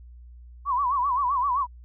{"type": "tone with vibrato", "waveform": "sine", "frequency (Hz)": 1058, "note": "C6", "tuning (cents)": 19, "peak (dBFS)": -21, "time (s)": [0.65, 1.67], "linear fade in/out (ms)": 50, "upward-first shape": "sine", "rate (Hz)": 7.7, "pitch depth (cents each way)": 150, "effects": ["added 60 Hz sine -43 dBFS peak until 1.84 s"]}